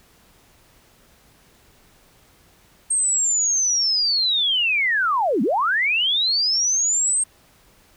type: linear two-way sweep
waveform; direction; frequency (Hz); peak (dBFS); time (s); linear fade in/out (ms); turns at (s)
sine; down then up; 8530 to 189.6 to 8530; -17; 2.9-7.24; 10; 5.42
effects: pink hiss -55 dBFS RMS until 7.96 s